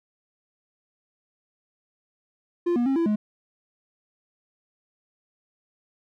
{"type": "tone with pitch steps", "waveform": "triangle", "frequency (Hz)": [347.8, 240.5, 269.8, 334.6, 211], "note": ["F4", "B3", "C#4", "E4", "G#3"], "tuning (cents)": [-7, -46, -47, 26, 28], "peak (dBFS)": -18, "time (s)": [2.66, 3.16], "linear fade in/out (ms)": 10, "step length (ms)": 100, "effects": []}